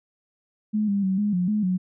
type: tone with pitch steps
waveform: sine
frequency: 212.8 / 200.1 / 189.8 / 207.5 / 179.2 / 211.7 / 183.6 Hz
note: G#3 / G3 / F#3 / G#3 / F3 / G#3 / F#3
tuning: +42 / +36 / +44 / -1 / +45 / +33 / -13 cents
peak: -20 dBFS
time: 0.73-1.78 s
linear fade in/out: 20 ms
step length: 150 ms
effects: none